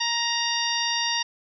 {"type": "harmonic tone with a mistuned harmonic", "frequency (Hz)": 938, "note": "A#5", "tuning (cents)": 11, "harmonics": [1, 2, 3, 4, 5, 6], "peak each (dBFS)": [-30, -30, -30, -30, -30, -30], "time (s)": [0, 1.23], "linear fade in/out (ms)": 10, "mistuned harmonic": 4, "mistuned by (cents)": -38, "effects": []}